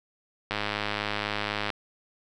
click train, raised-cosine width 0.3 ms, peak -12 dBFS, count 125, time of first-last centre 0.51-1.702 s, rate 104 Hz, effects none

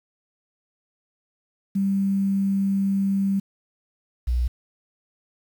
sine tone pair in turn, 196 / 61.04 Hz, G3 / B1, 0 / -20 cents, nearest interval octave + minor sixth, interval 2020 cents, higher first, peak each -19 dBFS, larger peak neither, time 1.75-3.4 / 4.27-4.48 s, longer first, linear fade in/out 10 ms, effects 8-bit

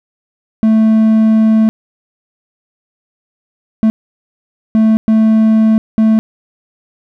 triangle tone bursts at uneven times, 220 Hz, A3, in tune, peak -4 dBFS, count 5, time 0.63-1.69 / 3.83-3.9 / 4.75-4.97 / 5.08-5.78 / 5.98-6.19 s, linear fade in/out 0 ms, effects none

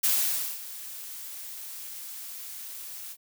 blue noise with ADSR envelope, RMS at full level -23 dBFS, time 0.03-3.17 s, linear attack 12 ms, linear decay 540 ms, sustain -17 dB, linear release 59 ms, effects none

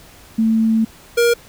sine / square tone pair in turn, 222.9 / 472.3 Hz, A3 / A#4, +23 / +23 cents, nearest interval octave + minor second, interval 1300 cents, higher second, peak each -12 dBFS, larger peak neither, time 0.38-0.85 / 1.17-1.34 s, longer first, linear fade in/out 10 ms, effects pink hiss -44 dBFS RMS until 1.48 s

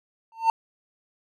triangle tone with exponential growth, 903 Hz, A5, 45 cents sharp, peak -11 dBFS, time 0.32-0.5 s, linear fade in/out 1 ms, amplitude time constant 37 ms, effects none

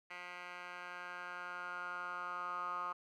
10% pulse tone with band-pass filter sweep, 177.8 Hz, F3, 31 cents sharp, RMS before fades -44 dBFS, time 0.1-2.93 s, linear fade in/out 10 ms, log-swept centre 1900 to 1200 Hz, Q 8, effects none

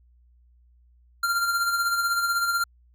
square tone with tremolo, 1387 Hz, F6, 12 cents flat, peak -21 dBFS, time 1.23-2.64 s, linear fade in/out 5 ms, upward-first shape sine, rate 16 Hz, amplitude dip 45%, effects added 60 Hz sine -55 dBFS peak until 2.94 s

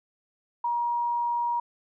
sine tone, 951 Hz, A#5, 34 cents sharp, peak -24 dBFS, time 0.64-1.6 s, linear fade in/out 5 ms, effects none

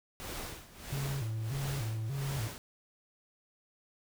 pink noise with tremolo, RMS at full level -40 dBFS, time 0.2-2.58 s, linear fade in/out 0 ms, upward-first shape sine, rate 1.5 Hz, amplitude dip 85%
triangle tone with vibrato, 123.47 Hz, B2, in tune, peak -31 dBFS, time 0.92-2.48 s, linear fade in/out 5 ms, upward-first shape square, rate 1.7 Hz, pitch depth 190 cents each way
effects none

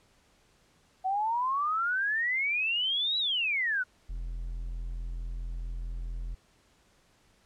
sine exponential two-way sweep, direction up then down, 740 to 3951 to 1438 Hz, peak -26 dBFS, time 1.04-3.84 s, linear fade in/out 20 ms, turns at 3.18 s
triangle tone, 42.29 Hz, E1, 45 cents sharp, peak -31 dBFS, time 4.09-6.35 s, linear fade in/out 10 ms
effects pink hiss -65 dBFS RMS until 7.45 s + low-pass 9000 Hz 12 dB/octave

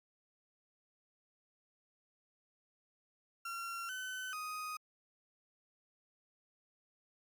35% pulse tone with pitch steps, 1369 / 1516 / 1248 Hz, F6 / F#6 / D#6, -35 / +42 / +5 cents, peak -38 dBFS, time 3.45-4.77 s, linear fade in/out 5 ms, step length 440 ms, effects MP3 96 kbps

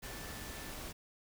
sine tone in noise, 1760 Hz, A6, in tune, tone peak -54 dBFS, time 0.02-0.73 s, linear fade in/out 20 ms, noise pink, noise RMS -45 dBFS, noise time 0.02-0.93 s, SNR -12 dB, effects none

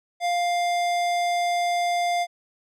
sine tone with hard clipping, 700 Hz, F5, 4 cents sharp, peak -23 dBFS, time 0.2-2.27 s, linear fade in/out 50 ms, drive 17 dB, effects none

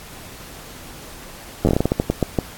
slowing click train, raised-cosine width 2 ms, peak -3 dBFS, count 14, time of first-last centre 1.65-2.388 s, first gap 10 ms, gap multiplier 1.26, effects pink hiss -39 dBFS RMS until 2.57 s + AAC 64 kbps

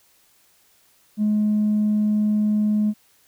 triangle tone with tanh clipping, 211.2 Hz, G#3, 29 cents sharp, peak -17 dBFS, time 1.17-2.94 s, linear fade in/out 50 ms, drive 5 dB, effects white hiss -59 dBFS RMS until 3.27 s

